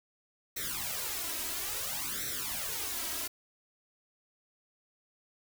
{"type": "noise with flanger", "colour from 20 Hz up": "white", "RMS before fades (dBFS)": -36, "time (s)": [0.56, 3.28], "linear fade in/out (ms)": 10, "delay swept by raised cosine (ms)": [0.51, 3.11], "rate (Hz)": 0.59, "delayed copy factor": 0.95, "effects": []}